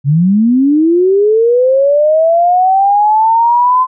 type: linear sweep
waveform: sine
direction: up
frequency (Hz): 132.6 to 1033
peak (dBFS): -6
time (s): 0.04-3.87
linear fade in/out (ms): 50
effects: none